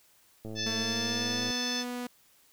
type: click train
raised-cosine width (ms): 2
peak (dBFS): -28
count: 116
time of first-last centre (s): 0.45-1.505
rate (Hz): 109
type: harmonic tone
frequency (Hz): 876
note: A5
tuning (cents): -8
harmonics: 2 / 3 / 4 / 5 / 6 / 7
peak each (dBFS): -39 / -42 / -36 / -41 / -35 / -39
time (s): 0.55-1.85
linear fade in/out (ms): 50
type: tone with pitch glide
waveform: sawtooth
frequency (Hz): 225.2 to 245.6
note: A3 to B3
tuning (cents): +40 to -9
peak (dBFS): -30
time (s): 0.66-2.07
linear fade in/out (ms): 5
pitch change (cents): +151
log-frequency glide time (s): 0.76-1.45
effects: white hiss -63 dBFS RMS until 2.52 s